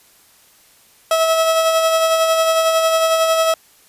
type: tone with tremolo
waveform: 30% pulse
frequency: 649 Hz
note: E5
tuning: 27 cents flat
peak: -9 dBFS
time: 1.11-3.54 s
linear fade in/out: 2 ms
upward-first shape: sine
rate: 11 Hz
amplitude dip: 35%
effects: white hiss -51 dBFS RMS until 3.88 s + resampled to 32000 Hz